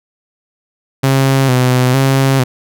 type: tone with vibrato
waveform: sawtooth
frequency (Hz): 130.81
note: C3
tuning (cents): 0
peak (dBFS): -5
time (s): 1.03-2.44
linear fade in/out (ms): 10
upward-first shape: square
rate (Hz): 1.1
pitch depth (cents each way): 54
effects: none